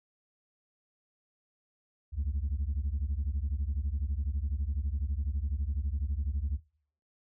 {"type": "beating tone pair", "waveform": "sine", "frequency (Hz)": [65.41, 77.41], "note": ["C2", "D#2"], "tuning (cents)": [0, -8], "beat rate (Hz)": 12, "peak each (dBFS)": -30, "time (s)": [2.12, 6.6], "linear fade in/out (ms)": 50, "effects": ["noise-tail reverb RT60 0.6 s tail -24 dB re dry", "tanh soft clip ceiling -26 dBFS"]}